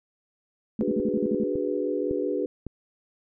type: tone bursts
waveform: sine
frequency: 220 Hz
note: A3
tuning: in tune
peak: -23 dBFS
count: 8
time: 0.79-1.437 s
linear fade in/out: 2 ms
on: 38 ms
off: 49 ms
type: chord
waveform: sine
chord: G# half-diminished seventh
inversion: second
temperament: equal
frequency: 293.7 / 370 / 415.3 / 493.9 Hz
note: D4 / F#4 / G#4 / B4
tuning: 0 / 0 / 0 / 0 cents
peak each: -30 dBFS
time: 0.81-2.46 s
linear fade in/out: 0 ms
type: click train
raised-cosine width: 3 ms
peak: -21 dBFS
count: 4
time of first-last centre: 1-2.667 s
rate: 1.8 Hz
effects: none